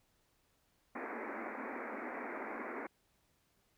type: band-pass noise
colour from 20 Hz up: pink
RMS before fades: -43 dBFS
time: 0.95-2.87 s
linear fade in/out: 5 ms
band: 220 to 2300 Hz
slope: 96 dB/octave
effects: pink hiss -75 dBFS RMS until 3.77 s